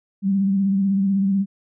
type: tone with vibrato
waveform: sine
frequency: 195.6 Hz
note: G3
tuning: 4 cents flat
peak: -16 dBFS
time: 0.22-1.46 s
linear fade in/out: 50 ms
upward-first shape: sine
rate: 16 Hz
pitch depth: 41 cents each way
effects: none